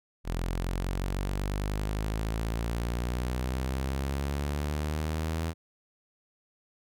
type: exponential sweep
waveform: sawtooth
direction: up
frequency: 42.17 to 82.41 Hz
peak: -25 dBFS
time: 0.24-5.54 s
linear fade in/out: 50 ms
effects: none